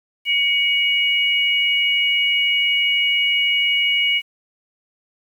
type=tone pair together; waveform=sine; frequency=2247 / 2897 Hz; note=C#7 / F#7; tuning=+23 / -37 cents; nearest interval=major third; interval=440 cents; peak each=-18 dBFS; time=0.25-4.22 s; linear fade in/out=50 ms; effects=8-bit